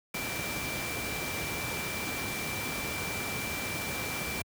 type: tone in noise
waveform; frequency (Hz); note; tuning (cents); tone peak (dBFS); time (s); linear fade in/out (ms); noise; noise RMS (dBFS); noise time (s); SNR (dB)
sine; 2349; D7; 0; -37; 0.14-4.42; 5; pink; -35; 0.14-4.42; -5
effects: high-pass 80 Hz 12 dB/octave